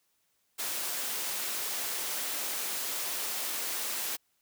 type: high-pass noise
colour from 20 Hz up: white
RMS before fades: -34 dBFS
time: 0.58-4.17 s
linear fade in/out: 20 ms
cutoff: 290 Hz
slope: 12 dB/octave
effects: white hiss -74 dBFS RMS until 4.41 s